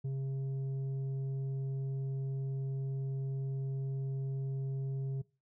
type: tone with tanh clipping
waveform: sine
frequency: 135.1 Hz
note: C#3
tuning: 44 cents flat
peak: -34 dBFS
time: 0.04-5.22 s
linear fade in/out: 10 ms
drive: 5 dB
effects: noise-tail reverb RT60 0.3 s tail -21 dB re dry